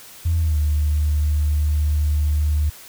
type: tone with pitch glide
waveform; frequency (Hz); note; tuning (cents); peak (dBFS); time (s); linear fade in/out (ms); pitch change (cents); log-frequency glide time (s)
sine; 83.1 to 74.89; E2 to D2; +15 to +34; -15; 0.25-2.7; 10; -181; 0.38-0.58
effects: tanh soft clip ceiling -11 dBFS + white hiss -42 dBFS RMS until 2.88 s